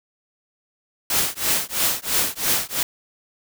white noise with tremolo, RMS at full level -18 dBFS, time 1.1-2.83 s, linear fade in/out 2 ms, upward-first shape triangle, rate 3 Hz, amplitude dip 100%, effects none

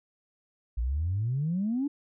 sine exponential sweep, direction up, 55 to 295.8 Hz, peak -25 dBFS, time 0.77-1.88 s, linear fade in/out 10 ms, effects tanh soft clip ceiling -21 dBFS

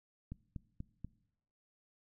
click train, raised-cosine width 5 ms, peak -30 dBFS, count 4, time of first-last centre 0.32-1.046 s, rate 4.13 Hz, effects noise-tail reverb RT60 0.8 s tail -21 dB re dry

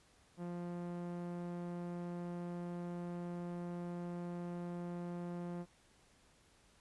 sawtooth tone with low-pass filter, 174.61 Hz, F3, in tune, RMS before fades -43 dBFS, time 0.37-5.66 s, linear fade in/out 50 ms, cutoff 1100 Hz, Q 0.56, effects pink hiss -68 dBFS RMS until 6.8 s + resampled to 24000 Hz

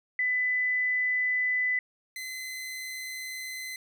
sine / sawtooth tone pair in turn, 2000 / 2042 Hz, B6 / C7, +21 / -43 cents, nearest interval unison, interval 36 cents, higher second, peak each -24 / -32 dBFS, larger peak first, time 0.19-1.79 / 2.16-3.76 s, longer neither, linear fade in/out 2 ms, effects none

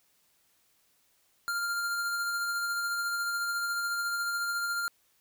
square tone with tremolo, 1396.9 Hz, F6, in tune, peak -29 dBFS, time 1.48-4.88 s, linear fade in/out 0 ms, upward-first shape sine, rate 14 Hz, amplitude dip 25%, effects white hiss -69 dBFS RMS until 5.2 s

